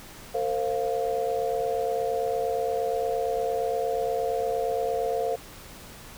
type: chord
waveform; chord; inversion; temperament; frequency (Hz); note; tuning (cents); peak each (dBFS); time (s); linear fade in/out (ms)
sine; Bb suspended second; none; equal with one note detuned; 454.7 / 523.3 / 698.5; Bb4 / C5 / F5; -43 / 0 / 0; -28 / -29 / -29; 0.34-5.36; 10
effects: pink hiss -45 dBFS RMS until 6.17 s